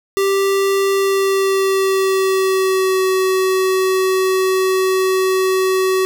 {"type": "tone with pitch glide", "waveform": "square", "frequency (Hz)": [392, 376.9], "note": ["G4", "F#4"], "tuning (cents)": [0, 32], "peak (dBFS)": -14, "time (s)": [0.17, 6.05], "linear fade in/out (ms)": 0, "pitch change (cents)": -68, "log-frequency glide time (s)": [0.92, 3.04], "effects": []}